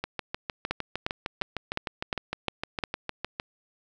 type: two click trains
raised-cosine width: 0.3 ms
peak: -11 / -14 dBFS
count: 7 / 23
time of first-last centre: 0.71-2.838 / 0.04-3.399 s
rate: 2.82 / 6.55 Hz
effects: none